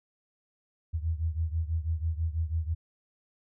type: beating tone pair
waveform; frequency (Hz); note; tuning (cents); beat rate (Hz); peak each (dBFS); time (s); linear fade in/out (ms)
sine; 79.4 / 85.5; D#2 / F2; +36 / -36; 6.1; -29 / -32; 0.93-2.75; 20
effects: none